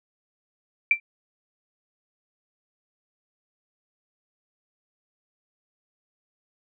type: tone with exponential decay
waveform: sine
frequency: 2349 Hz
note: D7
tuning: in tune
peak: -11 dBFS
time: 0.91-1 s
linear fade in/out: 2 ms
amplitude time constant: 19 ms
effects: none